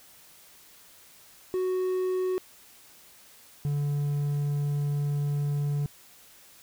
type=tone pair in turn; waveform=triangle; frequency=370 / 144.56 Hz; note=F#4 / D3; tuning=0 / -27 cents; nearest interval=octave + major third; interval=1627 cents; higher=first; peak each=-23 dBFS; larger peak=neither; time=1.54-2.38 / 3.65-5.86 s; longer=second; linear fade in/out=0 ms; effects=white hiss -54 dBFS RMS until 6.62 s